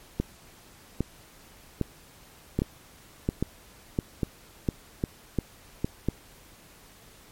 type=two click trains; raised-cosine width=3 ms; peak=-12 / -11 dBFS; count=8 / 6; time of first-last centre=0.2-5.845 / 2.59-6.087 s; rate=1.24 / 1.43 Hz; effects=pink hiss -53 dBFS RMS until 7.31 s + MP3 64 kbps